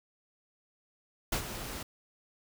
pink noise with ADSR envelope, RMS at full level -29 dBFS, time 1.32-1.83 s, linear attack 6 ms, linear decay 87 ms, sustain -11 dB, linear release 5 ms, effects none

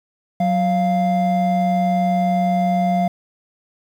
triangle tone pair together, 184.35 / 696 Hz, F#3 / F5, -6 / -6 cents, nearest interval octave + major seventh, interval 2300 cents, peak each -16 dBFS, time 0.4-3.08 s, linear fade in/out 5 ms, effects 8-bit

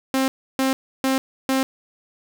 sawtooth tone bursts, 265.3 Hz, C4, 24 cents sharp, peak -14 dBFS, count 4, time 0.14-1.63 s, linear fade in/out 0 ms, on 140 ms, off 310 ms, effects none

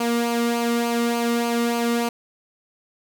sawtooth tone with flanger, 235.4 Hz, A#3, 17 cents sharp, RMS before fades -22 dBFS, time 0-2.09 s, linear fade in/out 5 ms, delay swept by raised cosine 0.54 to 1.25 ms, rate 3.4 Hz, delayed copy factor -0.55, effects none

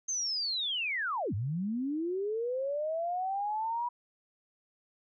sine linear two-way sweep, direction down then up, 6390 to 92.7 to 975 Hz, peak -30 dBFS, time 0.08-3.89 s, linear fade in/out 10 ms, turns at 1.34 s, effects none

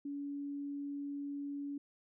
sine tone, 284.1 Hz, C#4, 43 cents sharp, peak -38 dBFS, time 0.05-1.78 s, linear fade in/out 5 ms, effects none

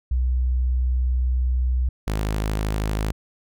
sine / sawtooth tone pair in turn, 62.7 / 52.72 Hz, B1 / G#1, +27 / +27 cents, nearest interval minor third, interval 300 cents, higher first, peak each -18 / -18 dBFS, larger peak neither, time 0.11-1.89 / 2.07-3.12 s, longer first, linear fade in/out 5 ms, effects none

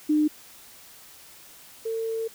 sine tone pair in turn, 302.9 / 450.3 Hz, D#4 / A4, -46 / +40 cents, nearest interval perfect fifth, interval 686 cents, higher second, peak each -18 / -26 dBFS, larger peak first, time 0.09-0.28 / 1.85-2.28 s, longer second, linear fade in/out 10 ms, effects white hiss -49 dBFS RMS until 2.34 s

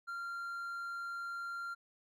triangle tone, 1385 Hz, F6, 15 cents flat, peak -37 dBFS, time 0.07-1.75 s, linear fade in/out 20 ms, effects none

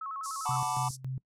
sine tone with vibrato, 1193 Hz, D6, 27 cents sharp, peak -35 dBFS, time 0.01-0.61 s, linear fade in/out 5 ms, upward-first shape square, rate 10 Hz, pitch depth 140 cents each way
pink band-pass noise, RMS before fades -43 dBFS, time 0.23-0.97 s, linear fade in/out 20 ms, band 4900 to 11000 Hz, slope 48 dB/octave
triangle chord, B minor seventh, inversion second, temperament equal, 740 / 880 / 987.8 / 1174.7 Hz, F#5 / A5 / B5 / D6, 0 / 0 / 0 / 0 cents, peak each -34 / -32 / -34 / -33 dBFS, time 0.45-0.89 s, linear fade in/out 10 ms
sine tone with tremolo, 130.81 Hz, C3, in tune, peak -32 dBFS, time 0.49-1.18 s, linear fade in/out 2 ms, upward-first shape square, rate 3.6 Hz, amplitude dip 80%
effects noise-tail reverb RT60 0.1 s tail -22 dB re dry

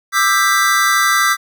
square chord, E minor seventh, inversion third, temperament just, 1186.7 / 1318.5 / 1582.2 / 1977.8 Hz, D6 / E6 / G6 / B6, +18 / 0 / +16 / +2 cents, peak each -18 dBFS, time 0.12-1.37 s, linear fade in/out 50 ms, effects none

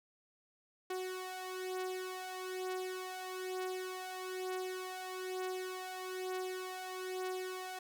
sawtooth beating tone pair, 370 / 371.1 Hz, F#4 / F#4, 0 / +5 cents, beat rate 1.1 Hz, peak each -40 / -37 dBFS, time 0.9-7.79 s, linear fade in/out 5 ms, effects none

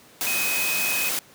sine tone in noise, 2522 Hz, D#7, 23 cents sharp, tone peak -25 dBFS, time 0.27-1.09 s, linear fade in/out 0 ms, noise white, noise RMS -26 dBFS, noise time 0.21-1.19 s, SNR -2 dB, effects pink hiss -51 dBFS RMS until 1.34 s + high-pass 150 Hz 12 dB/octave

